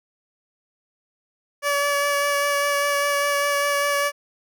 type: tone with vibrato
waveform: 15% pulse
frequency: 572 Hz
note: D5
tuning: 46 cents flat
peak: -13 dBFS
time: 1.62-4.12 s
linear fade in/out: 50 ms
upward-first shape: sine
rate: 5 Hz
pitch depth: 12 cents each way
effects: none